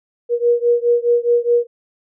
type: beating tone pair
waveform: sine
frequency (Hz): 475.1 / 479.9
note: A#4 / B4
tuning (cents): +33 / -50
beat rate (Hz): 4.8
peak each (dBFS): -15 / -16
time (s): 0.29-1.67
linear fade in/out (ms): 50
effects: none